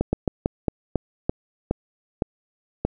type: slowing click train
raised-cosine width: 2 ms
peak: -7 dBFS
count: 10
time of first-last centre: 0.01-2.85 s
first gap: 120 ms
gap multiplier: 1.23
effects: none